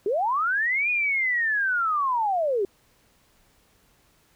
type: linear two-way sweep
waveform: sine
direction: up then down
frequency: 370 to 2477 to 370 Hz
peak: -21 dBFS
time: 0.06-2.65 s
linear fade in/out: 2 ms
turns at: 0.9 s
effects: pink hiss -62 dBFS RMS until 4.35 s